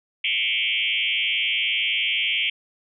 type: tone with frequency modulation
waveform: sine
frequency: 2719 Hz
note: F7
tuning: 47 cents flat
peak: -20 dBFS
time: 0.24-2.5 s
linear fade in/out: 5 ms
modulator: 109 Hz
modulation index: 5.1
effects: none